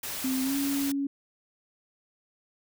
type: noise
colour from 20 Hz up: white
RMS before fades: -35 dBFS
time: 0.03-0.92 s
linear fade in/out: 5 ms
type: tone with pitch glide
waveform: sine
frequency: 261.6 to 278.8 Hz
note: C4 to C#4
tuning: 0 to +10 cents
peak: -26 dBFS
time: 0.24-1.07 s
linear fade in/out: 5 ms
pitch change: +110 cents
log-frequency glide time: 0.43-0.55 s
effects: none